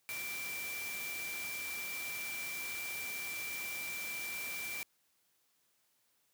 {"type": "tone in noise", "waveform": "sine", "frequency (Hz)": 2348, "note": "D7", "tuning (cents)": -1, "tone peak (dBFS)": -40, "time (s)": [0.09, 4.83], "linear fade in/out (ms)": 0, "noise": "white", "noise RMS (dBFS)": -44, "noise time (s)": [0.09, 4.83], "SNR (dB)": 1, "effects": ["white hiss -75 dBFS RMS until 6.33 s", "high-pass 80 Hz 12 dB/octave"]}